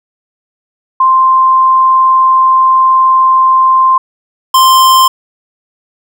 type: tone pair in turn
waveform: sine / square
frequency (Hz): 1046.5 / 1046.5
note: C6 / C6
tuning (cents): 0 / 0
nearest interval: unison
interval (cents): 0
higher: neither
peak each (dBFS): -4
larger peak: neither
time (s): 1-3.98 / 4.54-5.08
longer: first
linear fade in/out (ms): 5
effects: none